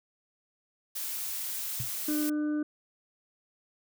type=noise; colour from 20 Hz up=blue; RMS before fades=-35 dBFS; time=0.95-2.3 s; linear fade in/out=10 ms
type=tone with exponential decay; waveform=sine; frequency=123.47 Hz; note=B2; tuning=in tune; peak=-29 dBFS; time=1.8-1.92 s; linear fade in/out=0 ms; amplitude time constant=24 ms
type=harmonic tone; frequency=300 Hz; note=D4; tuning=37 cents sharp; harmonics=1 / 2 / 4 / 5; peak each=-27 / -44 / -51 / -46 dBFS; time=2.08-2.63 s; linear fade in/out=5 ms
effects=none